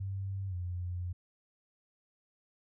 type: tone with pitch glide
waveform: sine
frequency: 97.1 to 89.04 Hz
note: G2 to F2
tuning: -16 to +34 cents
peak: -34 dBFS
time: 0-1.13 s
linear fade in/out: 10 ms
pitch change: -150 cents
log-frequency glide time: 0.48-0.55 s
effects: none

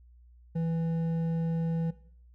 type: tone with hard clipping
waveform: sine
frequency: 164.81 Hz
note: E3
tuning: in tune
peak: -29 dBFS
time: 0.55-1.91 s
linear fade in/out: 10 ms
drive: 7 dB
effects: noise-tail reverb RT60 0.6 s tail -18 dB re dry + added 60 Hz sine -53 dBFS peak until 2.34 s

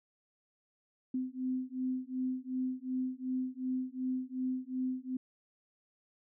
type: beating tone pair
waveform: sine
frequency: 255.5 / 258.2 Hz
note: C4 / C4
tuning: -41 / -23 cents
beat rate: 2.7 Hz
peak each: -36 / -36 dBFS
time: 1.14-5.17 s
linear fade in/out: 5 ms
effects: none

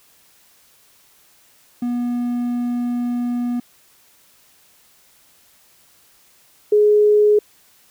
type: tone pair in turn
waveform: triangle / sine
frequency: 242.3 / 419.1 Hz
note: B3 / G#4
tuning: -33 / +16 cents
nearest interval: major sixth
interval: 949 cents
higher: second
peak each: -17 / -10 dBFS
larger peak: second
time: 1.82-3.6 / 6.72-7.39 s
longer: first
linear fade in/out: 5 ms
effects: white hiss -54 dBFS RMS until 7.9 s

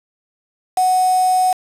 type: tone with quantisation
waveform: sine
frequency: 740 Hz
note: F#5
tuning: in tune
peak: -12 dBFS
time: 0.77-1.53 s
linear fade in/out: 5 ms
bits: 4
effects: resampled to 32000 Hz

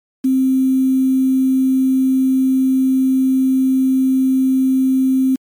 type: tone with quantisation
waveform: sine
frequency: 262.5 Hz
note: C4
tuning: 6 cents sharp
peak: -11 dBFS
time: 0.24-5.36 s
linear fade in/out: 10 ms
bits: 6
effects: MP3 96 kbps

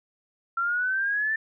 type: exponential sweep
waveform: sine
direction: up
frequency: 1358 to 1785 Hz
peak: -23 dBFS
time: 0.57-1.36 s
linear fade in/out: 5 ms
effects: none

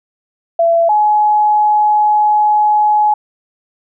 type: tone pair in turn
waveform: sine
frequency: 672 / 844 Hz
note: E5 / G#5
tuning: +33 / +28 cents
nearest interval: major third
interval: 395 cents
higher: second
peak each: -8 dBFS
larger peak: neither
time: 0.59-0.89 / 0.89-3.14 s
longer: second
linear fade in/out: 5 ms
effects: none

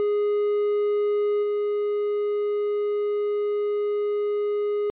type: tone with level steps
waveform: triangle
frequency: 414.1 Hz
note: G#4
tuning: 5 cents flat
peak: -18 / -20 dBFS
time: 0-4.9 s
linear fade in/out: 0 ms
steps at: 1.42 s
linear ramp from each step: 20 ms
effects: resampled to 8000 Hz

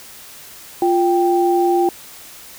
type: tone pair together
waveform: sine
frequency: 349.2 / 784.4 Hz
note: F4 / G5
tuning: 0 / +1 cents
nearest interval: octave + major second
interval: 1401 cents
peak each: -14 / -17 dBFS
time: 0.82-1.89 s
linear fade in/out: 2 ms
effects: white hiss -39 dBFS RMS until 2.58 s

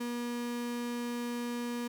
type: tone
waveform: 35% pulse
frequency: 239.9 Hz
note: A#3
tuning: 50 cents sharp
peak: -32 dBFS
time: 0-1.88 s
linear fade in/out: 10 ms
effects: none

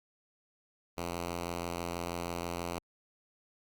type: tone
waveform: 5% pulse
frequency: 86.2 Hz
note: F2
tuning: 22 cents flat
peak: -24 dBFS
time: 0.97-2.79 s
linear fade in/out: 10 ms
effects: Opus 48 kbps

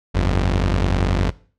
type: tone pair together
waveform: sawtooth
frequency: 49 / 87.31 Hz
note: G1 / F2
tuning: 0 / 0 cents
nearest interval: minor seventh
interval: 1000 cents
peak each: -13 / -17 dBFS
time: 0.14-1.31 s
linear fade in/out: 20 ms
effects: noise-tail reverb RT60 0.4 s tail -19 dB re dry + low-pass 5000 Hz 12 dB/octave

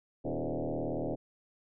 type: tone with frequency modulation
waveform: sine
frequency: 134.6 Hz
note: C3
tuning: 49 cents sharp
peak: -31 dBFS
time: 0.24-1.16 s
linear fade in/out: 20 ms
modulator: 78.1 Hz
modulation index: 6.9
effects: none

